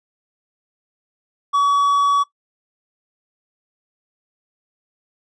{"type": "tone", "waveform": "triangle", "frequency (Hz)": 1134, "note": "C#6", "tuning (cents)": 39, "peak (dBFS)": -11, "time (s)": [1.53, 2.24], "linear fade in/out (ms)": 20, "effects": ["noise-tail reverb RT60 0.1 s tail -17 dB re dry", "resampled to 22050 Hz"]}